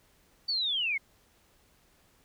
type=linear sweep; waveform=sine; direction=down; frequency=4611 to 2093 Hz; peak=-27 dBFS; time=0.48-0.98 s; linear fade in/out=10 ms; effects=pink hiss -65 dBFS RMS until 2.24 s